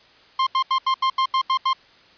45% pulse tone bursts, 1055 Hz, C6, 14 cents sharp, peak -17 dBFS, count 9, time 0.39-1.732 s, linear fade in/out 5 ms, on 78 ms, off 80 ms, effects white hiss -52 dBFS RMS until 2.17 s + resampled to 11025 Hz

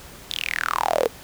sawtooth tone with high-pass filter sweep, 40.25 Hz, E1, 41 cents flat, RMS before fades -24 dBFS, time 0.3-1.08 s, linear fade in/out 0 ms, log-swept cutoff 3800 to 440 Hz, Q 8, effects pink hiss -43 dBFS RMS until 1.23 s

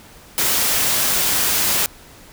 white noise, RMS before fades -18 dBFS, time 0.38-1.86 s, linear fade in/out 0 ms, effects pink hiss -44 dBFS RMS until 2.32 s

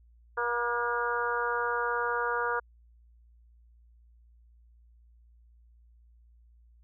harmonic tone with a mistuned harmonic, 238.9 Hz, A#3, 43 cents sharp, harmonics 2 / 3 / 4 / 5 / 6 / 7, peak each -33 / -41 / -33 / -34 / -32 / -39 dBFS, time 0.37-2.6 s, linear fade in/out 10 ms, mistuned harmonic 7, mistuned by -39 cents, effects added 58 Hz sine -56 dBFS peak until 6.83 s

